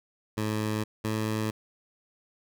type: tone pair in turn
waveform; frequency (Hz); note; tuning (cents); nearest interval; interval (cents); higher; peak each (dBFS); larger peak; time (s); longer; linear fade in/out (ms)
15% pulse; 107.7 / 108.95; A2 / A2; -37 / -17; unison; 20; second; -21; neither; 0.37-0.84 / 1.04-1.51; neither; 10
effects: none